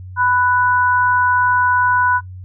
sine tone pair together, 994.4 / 1480 Hz, B5 / F#6, +12 / 0 cents, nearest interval perfect fifth, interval 688 cents, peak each -15 dBFS, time 0.16-2.21 s, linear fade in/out 50 ms, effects noise-tail reverb RT60 0.1 s tail -19 dB re dry + added 92 Hz sine -30 dBFS peak until 2.44 s

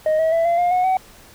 sine tone with pitch steps, 622.3 / 642.4 / 663.1 / 684.5 / 706.6 / 729.4 / 753 Hz, D#5 / E5 / E5 / F5 / F5 / F#5 / F#5, 0 / -45 / +10 / -35 / +20 / -25 / +30 cents, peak -12 dBFS, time 0.06-0.97 s, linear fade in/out 2 ms, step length 130 ms, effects tanh soft clip ceiling -14 dBFS + pink hiss -46 dBFS RMS until 1.34 s

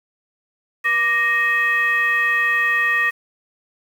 sine tone with frequency modulation, 1864.7 Hz, A#6, in tune, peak -15 dBFS, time 0.84-3.11 s, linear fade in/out 20 ms, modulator 689 Hz, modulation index 0.71, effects 7-bit

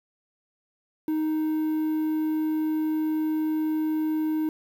triangle tone, 311.1 Hz, D#4, in tune, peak -21 dBFS, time 1.08-4.49 s, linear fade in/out 2 ms, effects 8-bit

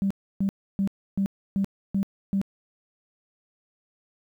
sine tone bursts, 196 Hz, G3, in tune, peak -20 dBFS, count 7, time 0.02-2.415 s, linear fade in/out 0 ms, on 85 ms, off 300 ms, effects tanh soft clip ceiling -16 dBFS + 10-bit

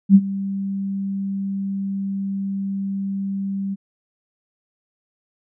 sine tone with ADSR envelope, 196 Hz, G3, in tune, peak -4 dBFS, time 0.09-3.76 s, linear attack 59 ms, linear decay 51 ms, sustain -18 dB, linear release 29 ms, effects none

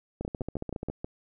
two click trains, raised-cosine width 2 ms, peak -20 / -20 dBFS, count 11 / 6, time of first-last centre 0.21-0.9 / 0.25-1.045 s, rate 14.5 / 6.29 Hz, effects none

